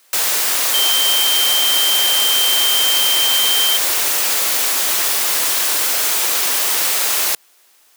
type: tone in noise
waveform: sine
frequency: 3136 Hz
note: G7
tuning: in tune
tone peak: -15 dBFS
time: 0.74-3.77 s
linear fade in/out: 2 ms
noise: white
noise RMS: -17 dBFS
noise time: 0.13-7.35 s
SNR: -1 dB
effects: white hiss -53 dBFS RMS until 7.96 s + high-pass 400 Hz 12 dB/octave